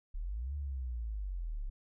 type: linear two-way sweep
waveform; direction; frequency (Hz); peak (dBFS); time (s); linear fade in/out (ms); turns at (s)
sine; up then down; 32.5 to 73.42 to 32.5; -35; 0.14-1.7; 10; 0.55
effects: none